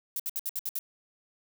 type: noise bursts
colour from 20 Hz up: violet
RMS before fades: -32 dBFS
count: 7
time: 0.16-0.79 s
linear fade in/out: 2 ms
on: 36 ms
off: 63 ms
effects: none